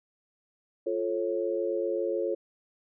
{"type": "chord", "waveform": "sine", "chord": "F augmented", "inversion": "none", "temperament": "just", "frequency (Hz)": [349.2, 436.5, 545.7], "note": ["F4", "A4", "C#5"], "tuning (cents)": [0, -14, -27], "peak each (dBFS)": -31, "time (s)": [0.86, 2.35], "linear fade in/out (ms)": 10, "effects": []}